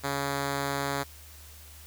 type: tone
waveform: 5% pulse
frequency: 140 Hz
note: C#3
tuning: 18 cents sharp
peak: -17 dBFS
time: 0.03-1.04 s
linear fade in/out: 20 ms
effects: added 75 Hz sine -49 dBFS peak until 1.86 s + white hiss -51 dBFS RMS until 1.86 s